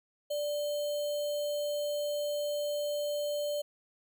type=tone with sample-and-hold; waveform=sine; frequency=587.3 Hz; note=D5; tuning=in tune; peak=-30 dBFS; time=0.3-3.62 s; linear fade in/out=10 ms; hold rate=3675 Hz; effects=none